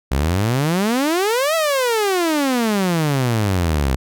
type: exponential two-way sweep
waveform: sawtooth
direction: up then down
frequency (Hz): 62.2 to 665 to 62.2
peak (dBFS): -12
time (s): 0.11-3.96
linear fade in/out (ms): 10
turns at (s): 1.55
effects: none